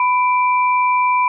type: tone pair together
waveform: sine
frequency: 996.8 / 2349 Hz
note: B5 / D7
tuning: +16 / 0 cents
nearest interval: octave + minor third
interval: 1484 cents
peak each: -13 / -21 dBFS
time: 0-1.28 s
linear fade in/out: 2 ms
effects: none